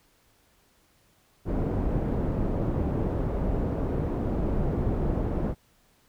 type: low-pass noise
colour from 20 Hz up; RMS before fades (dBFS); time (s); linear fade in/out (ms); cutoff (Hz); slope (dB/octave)
pink; -27; 1.45-5.55; 50; 510; 12
effects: pink hiss -64 dBFS RMS until 6.08 s